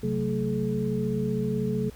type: tone cluster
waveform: sine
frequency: 133.9 / 186.8 / 222.6 / 427.2 Hz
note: C3 / F#3 / A3 / G#4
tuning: +40 / +17 / +20 / +49 cents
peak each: -30 dBFS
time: 0.03-1.9 s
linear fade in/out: 5 ms
effects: added 60 Hz sine -45 dBFS peak until 1.95 s + pink hiss -52 dBFS RMS until 1.95 s